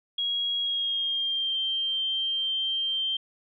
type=tone with pitch glide; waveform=sine; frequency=3300 to 3151 Hz; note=G#7 to G7; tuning=-12 to +8 cents; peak=-25 dBFS; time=0.18-3.17 s; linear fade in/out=5 ms; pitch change=-80 cents; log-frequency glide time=0.62-1.59 s; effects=none